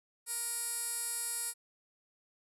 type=tone with band-pass filter; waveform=15% pulse; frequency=470 Hz; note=A#4; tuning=14 cents sharp; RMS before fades=-37 dBFS; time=0.26-1.54 s; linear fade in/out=50 ms; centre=10000 Hz; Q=5.6; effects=none